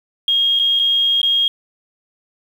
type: tone with dropouts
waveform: triangle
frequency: 3255 Hz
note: G#7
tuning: 36 cents flat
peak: -9 dBFS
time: 0.28-1.48 s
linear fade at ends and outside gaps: 2 ms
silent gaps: 0.591-0.596 / 0.792-0.796 / 1.216-1.23 s
effects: tanh soft clip ceiling -11 dBFS + 7-bit